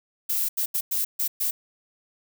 violet noise bursts at uneven times, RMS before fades -25 dBFS, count 6, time 0.29-0.49 / 0.57-0.66 / 0.74-0.81 / 0.91-1.05 / 1.19-1.28 / 1.4-1.51 s, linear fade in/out 10 ms, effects none

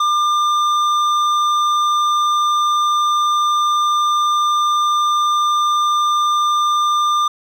sine tone with hard clipping, 1198 Hz, D6, 34 cents sharp, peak -15 dBFS, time 0-7.28 s, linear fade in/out 5 ms, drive 9 dB, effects none

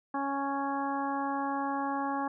harmonic tone, 277.3 Hz, C#4, 1 cent sharp, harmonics 1 / 2 / 3 / 4 / 5 / 6, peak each -34 / -41 / -33 / -36 / -45 / -43 dBFS, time 0.14-2.28 s, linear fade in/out 5 ms, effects none

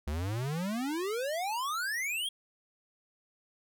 square exponential sweep, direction up, 69.3 to 3322 Hz, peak -32 dBFS, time 0.07-2.29 s, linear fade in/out 5 ms, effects none

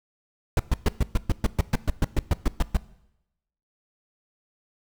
brown noise bursts, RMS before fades -19 dBFS, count 16, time 0.57-2.77 s, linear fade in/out 2 ms, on 25 ms, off 120 ms, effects noise-tail reverb RT60 0.9 s tail -19 dB re dry

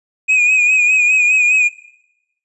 triangle tone with vibrato, 2489 Hz, D#7, in tune, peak -8 dBFS, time 0.28-1.69 s, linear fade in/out 20 ms, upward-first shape sine, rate 4.9 Hz, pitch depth 49 cents each way, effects noise-tail reverb RT60 0.9 s tail -21 dB re dry + resampled to 24000 Hz

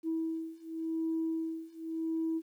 sine beating tone pair, 323.9 / 324.79 Hz, E4 / E4, -30 / -26 cents, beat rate 0.89 Hz, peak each -35 / -34 dBFS, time 0.03-2.42 s, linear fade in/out 50 ms, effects tanh soft clip ceiling -25 dBFS + 11-bit

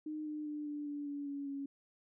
sine tone with pitch steps, 306.6 / 302.4 / 298.2 / 294.1 / 290.1 / 286.1 / 282.1 / 278.2 Hz, D#4 / D#4 / D4 / D4 / D4 / D4 / C#4 / C#4, -25 / -49 / +27 / +3 / -21 / -45 / +30 / +6 cents, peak -38 dBFS, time 0.06-1.66 s, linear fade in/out 5 ms, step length 200 ms, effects none

